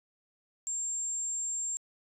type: tone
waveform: sine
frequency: 7410 Hz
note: A#8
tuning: 11 cents flat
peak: -29 dBFS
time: 0.67-1.77 s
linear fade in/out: 0 ms
effects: tanh soft clip ceiling -30 dBFS